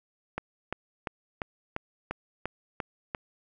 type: click train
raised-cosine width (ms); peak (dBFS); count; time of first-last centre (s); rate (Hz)
0.5; -16; 9; 0.38-3.148; 2.89
effects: none